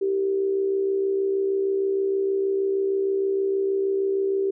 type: tone with amplitude modulation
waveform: sine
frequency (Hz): 390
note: G4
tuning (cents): -9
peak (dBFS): -18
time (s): 0.01-4.51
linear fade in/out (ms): 10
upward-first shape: sine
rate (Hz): 66.4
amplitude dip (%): 50
effects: none